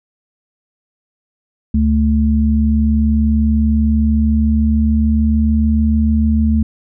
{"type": "tone pair together", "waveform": "sine", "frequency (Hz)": [73.27, 219.9], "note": ["D2", "A3"], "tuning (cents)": [-3, -1], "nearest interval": "octave + perfect fifth", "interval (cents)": 1902, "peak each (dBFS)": -13, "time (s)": [1.74, 6.63], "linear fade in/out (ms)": 5, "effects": []}